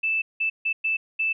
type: tone bursts at uneven times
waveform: sine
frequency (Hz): 2638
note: E7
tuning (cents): +1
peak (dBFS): -21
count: 5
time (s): 0.03-0.22 / 0.4-0.5 / 0.65-0.73 / 0.84-0.97 / 1.19-1.33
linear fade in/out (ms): 10
effects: none